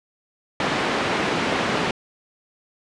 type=band-pass noise; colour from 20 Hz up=pink; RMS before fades=-23 dBFS; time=0.6-1.91 s; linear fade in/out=2 ms; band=200 to 3000 Hz; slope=12 dB/octave; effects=resampled to 22050 Hz